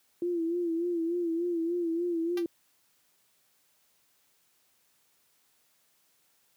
sine tone with vibrato, 340 Hz, F4, 46 cents flat, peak -27 dBFS, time 0.22-2.46 s, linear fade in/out 2 ms, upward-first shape sine, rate 3.4 Hz, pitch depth 67 cents each way
5% pulse tone with exponential decay, 392 Hz, G4, in tune, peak -24 dBFS, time 2.37-2.47 s, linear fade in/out 5 ms, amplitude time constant 20 ms
effects white hiss -69 dBFS RMS until 6.56 s + high-pass 80 Hz 12 dB/octave

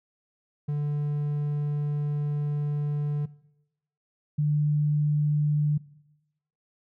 triangle / sine tone pair in turn, 146.83 / 148.71 Hz, D3 / D3, 0 / +22 cents, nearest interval unison, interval 22 cents, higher second, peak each -23 / -21 dBFS, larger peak second, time 0.68-3.26 / 4.38-5.78 s, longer first, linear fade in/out 10 ms, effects noise-tail reverb RT60 0.9 s tail -20 dB re dry

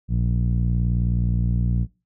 sawtooth tone with low-pass filter, 59.2 Hz, A#1, 27 cents sharp, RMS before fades -21 dBFS, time 0.08-1.87 s, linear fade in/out 50 ms, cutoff 160 Hz, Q 2.9, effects noise-tail reverb RT60 0.3 s tail -22 dB re dry

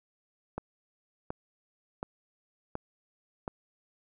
click train, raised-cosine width 1 ms, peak -20 dBFS, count 5, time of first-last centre 0.58-3.479 s, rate 1.38 Hz, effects none

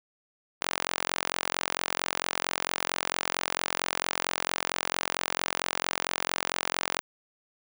sawtooth tone with high-pass filter, 44.43 Hz, F1, 31 cents sharp, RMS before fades -32 dBFS, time 0.61-7.01 s, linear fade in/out 0 ms, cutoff 880 Hz, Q 0.58, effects none

